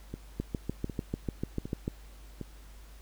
two click trains, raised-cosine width 3 ms, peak -24 / -18 dBFS, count 4 / 11, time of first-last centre 0.14-2.413 / 0.4-1.879 s, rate 1.32 / 6.76 Hz, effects added 50 Hz sine -48 dBFS peak until 3.01 s + pink hiss -58 dBFS RMS until 3.01 s

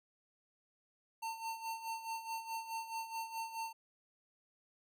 square tone with tremolo, 903 Hz, A5, 45 cents sharp, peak -38 dBFS, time 1.22-3.73 s, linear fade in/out 10 ms, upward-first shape sine, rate 4.7 Hz, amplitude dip 70%, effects none

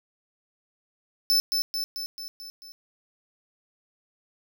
45% pulse tone with echo, 5274 Hz, E8, in tune, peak -19 dBFS, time 1.3-1.4 s, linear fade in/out 0 ms, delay 220 ms, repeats 6, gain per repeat -4 dB, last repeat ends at 2.72 s, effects none

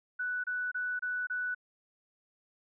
sine tone bursts, 1484 Hz, F#6, 5 cents sharp, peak -31 dBFS, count 5, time 0.19-1.548 s, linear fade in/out 10 ms, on 250 ms, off 27 ms, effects none

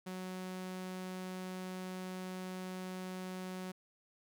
sawtooth tone, 185 Hz, F#3, in tune, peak -37 dBFS, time 0.06-3.72 s, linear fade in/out 10 ms, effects none

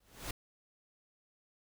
pink noise with exponential growth, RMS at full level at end -36 dBFS, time 0-0.31 s, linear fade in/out 5 ms, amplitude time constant 67 ms, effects none

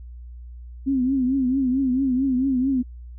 sine tone with vibrato, 261.6 Hz, C4, in tune, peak -18 dBFS, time 0.86-2.83 s, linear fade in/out 20 ms, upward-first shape triangle, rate 4.5 Hz, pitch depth 110 cents each way, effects added 60 Hz sine -36 dBFS peak until 3.18 s

